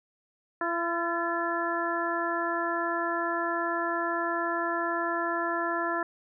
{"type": "harmonic tone with a mistuned harmonic", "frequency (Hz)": 338.6, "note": "E4", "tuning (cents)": 46, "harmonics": [1, 2, 3, 4, 5], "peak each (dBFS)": [-33, -33, -33, -33, -33], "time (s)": [0.61, 6.03], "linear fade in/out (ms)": 2, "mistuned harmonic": 5, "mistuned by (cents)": 36, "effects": []}